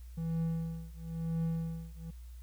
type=tone with tremolo; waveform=triangle; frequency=164.3 Hz; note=E3; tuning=5 cents flat; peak=-27 dBFS; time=0.17-2.11 s; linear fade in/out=10 ms; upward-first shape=triangle; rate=0.99 Hz; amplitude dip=100%; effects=added 60 Hz sine -45 dBFS peak until 2.42 s + white hiss -66 dBFS RMS until 2.42 s